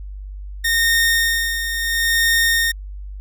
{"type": "tone with tremolo", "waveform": "sawtooth", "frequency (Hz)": 1839, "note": "A#6", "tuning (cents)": -24, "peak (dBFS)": -10, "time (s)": [0.64, 2.72], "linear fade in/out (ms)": 10, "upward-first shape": "sine", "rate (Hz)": 0.73, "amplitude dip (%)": 60, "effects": ["added 49 Hz sine -29 dBFS peak until 3.2 s"]}